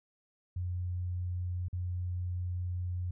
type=tone with dropouts; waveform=sine; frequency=89.5 Hz; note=F2; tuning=43 cents sharp; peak=-32 dBFS; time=0.56-3.11 s; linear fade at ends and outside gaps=5 ms; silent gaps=1.684-1.729 s; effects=none